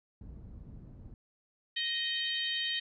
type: low-pass noise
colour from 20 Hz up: white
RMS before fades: -48 dBFS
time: 0.21-1.14 s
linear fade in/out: 2 ms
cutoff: 120 Hz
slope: 12 dB/octave
type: harmonic tone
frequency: 622.3 Hz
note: D#5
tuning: in tune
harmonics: 3 / 4 / 5 / 6 / 7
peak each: -37 / -44 / -34 / -38 / -43 dBFS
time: 1.76-2.8 s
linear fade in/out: 10 ms
effects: none